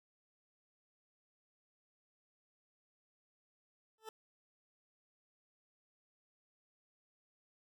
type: tone with exponential growth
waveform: 20% pulse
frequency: 440 Hz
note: A4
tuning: in tune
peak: -37 dBFS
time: 3.98-4.09 s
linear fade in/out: 2 ms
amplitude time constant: 22 ms
effects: none